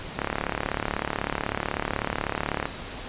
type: click train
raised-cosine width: 0.5 ms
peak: -10 dBFS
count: 90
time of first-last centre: 0.19-2.655 s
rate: 36.1 Hz
effects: pink hiss -37 dBFS RMS until 3.08 s + resampled to 8000 Hz